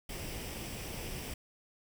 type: noise with comb filter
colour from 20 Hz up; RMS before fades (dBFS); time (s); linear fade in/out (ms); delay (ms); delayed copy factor
pink; -41; 0.09-1.34; 5; 0.37; +0.5
effects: none